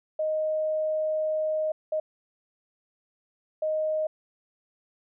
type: tone bursts at uneven times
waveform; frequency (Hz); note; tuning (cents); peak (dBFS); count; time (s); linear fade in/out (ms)
sine; 622.3; D#5; 0; -24; 3; 0.19-1.72 / 1.92-2 / 3.62-4.07; 5
effects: none